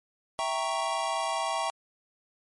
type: chord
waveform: square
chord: E diminished seventh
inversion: none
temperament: equal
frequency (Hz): 659.3 / 784 / 932.3 / 1108.7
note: E5 / G5 / Bb5 / Db6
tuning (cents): 0 / 0 / 0 / 0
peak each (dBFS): -34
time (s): 0.39-1.7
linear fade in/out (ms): 0
effects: MP3 48 kbps